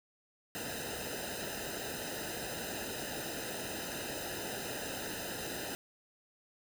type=noise with comb filter; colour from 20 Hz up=pink; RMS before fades=-40 dBFS; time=0.55-5.75 s; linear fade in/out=0 ms; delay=0.89 ms; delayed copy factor=-1; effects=none